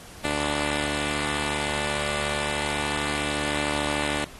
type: tone pair together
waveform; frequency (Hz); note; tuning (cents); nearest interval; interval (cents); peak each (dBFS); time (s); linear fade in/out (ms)
5% pulse; 73.5 / 293.7; D2 / D4; +2 / 0; 2 octaves; 2398; -17; 0.24-4.25; 10
effects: pink hiss -45 dBFS RMS until 4.39 s + AAC 32 kbps